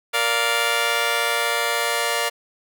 10% pulse chord, Bb major, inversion none, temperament just, 466.2 / 582.7 / 699.2 Hz, Bb4 / D5 / F5, 0 / -14 / +2 cents, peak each -16 dBFS, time 0.13-2.3 s, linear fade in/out 20 ms, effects none

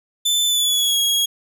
sawtooth tone with pitch glide, 3525 to 3308 Hz, A7 to G#7, +2 to -8 cents, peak -13 dBFS, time 0.25-1.26 s, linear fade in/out 10 ms, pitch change -110 cents, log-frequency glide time 0.46-0.98 s, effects none

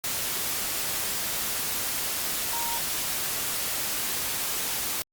sine tone in noise, 932.3 Hz, A#5, in tune, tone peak -33 dBFS, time 2.53-2.78 s, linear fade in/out 0 ms, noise white, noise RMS -29 dBFS, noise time 0.04-5.02 s, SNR -7 dB, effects Opus 48 kbps

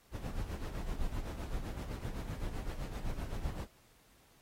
brown noise with tremolo, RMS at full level -36 dBFS, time 0.11-3.68 s, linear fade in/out 50 ms, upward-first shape sine, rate 7.8 Hz, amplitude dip 60%, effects pink hiss -66 dBFS RMS until 4.41 s + AAC 48 kbps

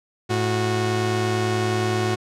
sawtooth tone pair together, 108.8 / 366 Hz, A2 / F#4, -19 / -19 cents, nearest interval octave + major sixth, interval 2100 cents, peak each -19 dBFS, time 0.29-2.16 s, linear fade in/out 20 ms, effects low-pass 8000 Hz 12 dB/octave

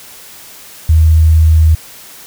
sine tone, 79.6 Hz, D#2, 40 cents sharp, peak -4 dBFS, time 0.89-1.75 s, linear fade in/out 5 ms, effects white hiss -35 dBFS RMS until 2.26 s

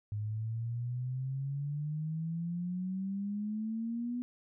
sine exponential sweep, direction up, 103.7 to 246.9 Hz, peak -33 dBFS, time 0.12-4.22 s, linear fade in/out 0 ms, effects none

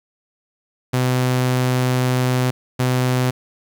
sawtooth tone bursts at uneven times, 126.9 Hz, B2, 47 cents sharp, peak -12 dBFS, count 2, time 0.93-2.51 / 2.79-3.31 s, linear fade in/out 10 ms, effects 9-bit

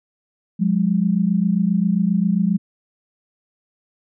sine tone pair together, 178.7 / 206.2 Hz, F3 / G#3, +40 / -12 cents, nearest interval major second, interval 248 cents, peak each -18 dBFS, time 0.59-2.58 s, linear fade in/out 20 ms, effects none

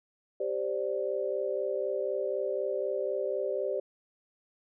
sine chord, G suspended fourth, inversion none, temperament equal, 392 / 523.3 / 587.3 Hz, G4 / C5 / D5, 0 / 0 / 0 cents, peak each -33 dBFS, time 0.4-3.8 s, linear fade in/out 5 ms, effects none

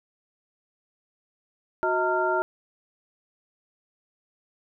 sine tone cluster, 367.9 / 635 / 910 / 1388 Hz, F#4 / D#5 / A#5 / F6, -10 / +35 / -42 / -11 cents, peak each -27 dBFS, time 1.83-2.42 s, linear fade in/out 0 ms, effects none

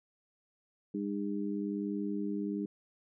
harmonic tone, 101.2 Hz, G#2, 44 cents flat, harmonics 2 / 3 / 4, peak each -35 / -36 / -41 dBFS, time 0.94-2.66 s, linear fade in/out 5 ms, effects none

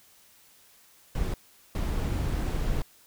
brown noise bursts at uneven times, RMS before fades -28 dBFS, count 2, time 1.15-1.34 / 1.75-2.82 s, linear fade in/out 2 ms, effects white hiss -58 dBFS RMS until 3.06 s

